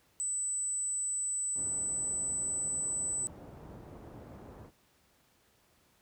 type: tone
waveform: sine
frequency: 8000 Hz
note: B8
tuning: 21 cents sharp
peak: -31 dBFS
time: 0.2-3.27 s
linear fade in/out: 0 ms
type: low-pass noise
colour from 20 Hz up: pink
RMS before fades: -48 dBFS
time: 1.54-4.71 s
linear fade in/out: 50 ms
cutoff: 750 Hz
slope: 12 dB/octave
effects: pink hiss -68 dBFS RMS until 6.01 s + high-pass 60 Hz 12 dB/octave